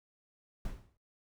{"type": "noise with exponential decay", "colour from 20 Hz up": "brown", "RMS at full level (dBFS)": -36, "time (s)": [0.65, 0.97], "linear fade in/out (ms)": 2, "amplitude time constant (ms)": 69, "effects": ["noise-tail reverb RT60 0.1 s tail -18 dB re dry"]}